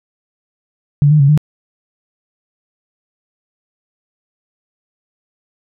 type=tone with pitch steps; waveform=sine; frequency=144.5 / 151.8 / 139.1 / 150.5 Hz; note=D3 / D#3 / C#3 / D3; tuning=-28 / -42 / +6 / +43 cents; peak=-6 dBFS; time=1.02-1.376 s; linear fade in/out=0 ms; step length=89 ms; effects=none